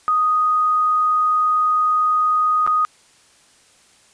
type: tone with dropouts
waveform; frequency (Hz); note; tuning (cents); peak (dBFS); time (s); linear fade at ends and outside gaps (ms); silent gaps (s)
sine; 1244.5; D#6; 0; -14; 0.08-2.85; 0; 2.665-2.675
effects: white hiss -53 dBFS RMS until 4.13 s + resampled to 22050 Hz